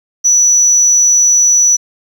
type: tone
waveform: sine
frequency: 5920 Hz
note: F#8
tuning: in tune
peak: -4 dBFS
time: 0.24-1.77 s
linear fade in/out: 20 ms
effects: tanh soft clip ceiling -4 dBFS + 7-bit